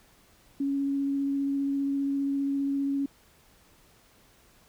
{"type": "tone with vibrato", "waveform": "sine", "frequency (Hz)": 277.8, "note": "C#4", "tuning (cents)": 4, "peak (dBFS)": -25, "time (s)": [0.6, 3.06], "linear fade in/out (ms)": 5, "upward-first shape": "sine", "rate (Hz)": 15, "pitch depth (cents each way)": 9, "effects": ["pink hiss -60 dBFS RMS until 4.68 s"]}